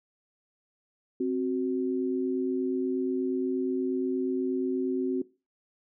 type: tone pair together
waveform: sine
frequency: 262.6 / 371 Hz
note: C4 / F#4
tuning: +6 / +5 cents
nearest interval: tritone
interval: 599 cents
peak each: -28 dBFS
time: 1.2-5.22 s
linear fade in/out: 5 ms
effects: noise-tail reverb RT60 0.3 s tail -20 dB re dry